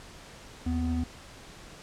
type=tone pair together; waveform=triangle; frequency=78.4 / 248.9 Hz; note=D#2 / B3; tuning=+14 / +14 cents; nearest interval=octave + minor sixth; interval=2000 cents; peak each=-27 dBFS; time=0.66-1.04 s; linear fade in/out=5 ms; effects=pink hiss -48 dBFS RMS until 1.82 s + low-pass 8000 Hz 12 dB/octave